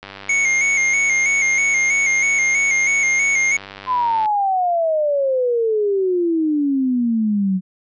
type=click train; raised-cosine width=0.3 ms; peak=-18 dBFS; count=417; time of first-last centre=0.03-4.258 s; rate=98.4 Hz
type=tone with vibrato; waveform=square; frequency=2172 Hz; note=C#7; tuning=36 cents flat; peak=-15 dBFS; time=0.29-3.57 s; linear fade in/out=5 ms; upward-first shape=square; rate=3.1 Hz; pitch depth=39 cents each way
type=exponential sweep; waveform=sine; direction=down; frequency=1031 to 183 Hz; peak=-15 dBFS; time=3.86-7.61 s; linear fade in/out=50 ms
effects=resampled to 16000 Hz